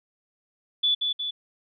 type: tone with echo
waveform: sine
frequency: 3458 Hz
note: A7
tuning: 31 cents flat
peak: -19 dBFS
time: 0.83-0.95 s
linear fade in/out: 10 ms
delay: 180 ms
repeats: 2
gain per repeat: -4 dB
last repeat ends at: 1.31 s
effects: none